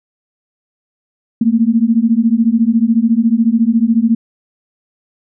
sine beating tone pair, 221.7 / 235.7 Hz, A3 / A#3, +13 / +19 cents, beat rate 14 Hz, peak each -12 dBFS, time 1.41-4.15 s, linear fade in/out 5 ms, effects none

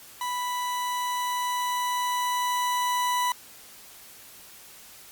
40% pulse tone with level ramp, 987.8 Hz, B5, in tune, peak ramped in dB -27 to -22 dBFS, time 0.21-3.32 s, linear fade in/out 2 ms, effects white hiss -48 dBFS RMS until 5.11 s + Opus 48 kbps

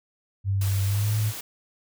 sine tone with pitch glide, 98 to 107.49 Hz, G2 to A2, 0 to -40 cents, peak -21 dBFS, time 0.44-1.33 s, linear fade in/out 50 ms, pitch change +160 cents, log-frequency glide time 0.85-1.13 s
white noise, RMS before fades -36 dBFS, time 0.61-1.41 s, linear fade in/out 5 ms
effects none

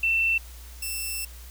sine / 5% pulse tone pair in turn, 2684 / 2675 Hz, E7 / E7, +31 / +25 cents, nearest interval unison, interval 6 cents, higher first, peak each -20 dBFS, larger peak neither, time 0.03-0.38 / 0.82-1.25 s, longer second, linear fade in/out 5 ms, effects added 60 Hz sine -41 dBFS peak until 1.5 s + white hiss -49 dBFS RMS until 1.5 s

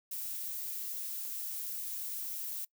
violet noise, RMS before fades -39 dBFS, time 0.11-2.65 s, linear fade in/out 5 ms, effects noise-tail reverb RT60 0.1 s tail -23 dB re dry

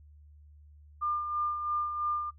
sine tone with tremolo, 1200 Hz, D6, 37 cents sharp, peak -27 dBFS, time 1.01-2.31 s, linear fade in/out 20 ms, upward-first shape sine, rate 3 Hz, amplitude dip 50%, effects noise-tail reverb RT60 0.1 s tail -20 dB re dry + added 74 Hz sine -52 dBFS peak until 2.38 s

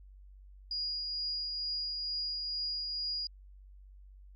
sine tone with tremolo, 4873 Hz, D#8, 37 cents flat, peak -32 dBFS, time 0.71-3.27 s, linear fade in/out 2 ms, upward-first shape triangle, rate 2.2 Hz, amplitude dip 30%, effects added 48 Hz sine -51 dBFS peak until 4.35 s + Opus 48 kbps

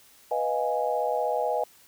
sine chord, F half-diminished seventh, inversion second, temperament equal, 493.9 / 622.3 / 698.5 / 830.6 Hz, Cb5 / Eb5 / F5 / Ab5, 0 / 0 / 0 / 0 cents, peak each -29 / -29 / -31 / -29 dBFS, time 0.31-1.64 s, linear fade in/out 5 ms, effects white hiss -56 dBFS RMS until 1.87 s

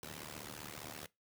pink noise with amplitude modulation, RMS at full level -43 dBFS, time 0.03-1.06 s, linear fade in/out 0 ms, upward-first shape sine, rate 75.2 Hz, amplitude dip 95%, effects noise-tail reverb RT60 0.2 s tail -21 dB re dry + high-pass 100 Hz 12 dB/octave

